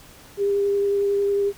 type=tone with vibrato; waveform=sine; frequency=401.5 Hz; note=G4; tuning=41 cents sharp; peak=-18 dBFS; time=0.37-1.53 s; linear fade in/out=50 ms; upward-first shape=triangle; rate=11 Hz; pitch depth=12 cents each way; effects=pink hiss -47 dBFS RMS until 1.57 s